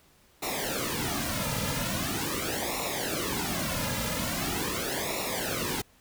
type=noise with flanger; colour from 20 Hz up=pink; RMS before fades=-31 dBFS; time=0.42-5.82 s; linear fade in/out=10 ms; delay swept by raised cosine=0.63 to 2.73 ms; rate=0.42 Hz; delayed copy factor=-0.85; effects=pink hiss -61 dBFS RMS until 6 s